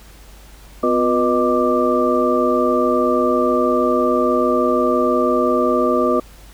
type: tone cluster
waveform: sine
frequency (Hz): 253.6 / 359.9 / 485.5 / 615 / 1179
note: B3 / F#4 / B4 / D#5 / D6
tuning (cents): +46 / -48 / -30 / -20 / +6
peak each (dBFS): -20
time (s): 0.83-6.2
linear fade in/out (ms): 5
effects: added 50 Hz sine -41 dBFS peak until 6.53 s + pink hiss -46 dBFS RMS until 6.53 s